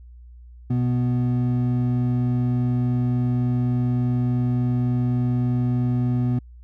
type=tone pair together; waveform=triangle; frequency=123.45 / 246.9 Hz; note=B2 / B3; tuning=0 / 0 cents; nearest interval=octave; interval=1200 cents; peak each=-18 / -22 dBFS; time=0.7-6.39 s; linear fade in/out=5 ms; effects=added 60 Hz sine -41 dBFS peak until 6.63 s